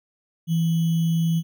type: tone with sample-and-hold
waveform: sine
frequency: 164.81 Hz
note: E3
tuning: in tune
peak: -18 dBFS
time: 0.47-1.43 s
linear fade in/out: 50 ms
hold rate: 3150 Hz
effects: none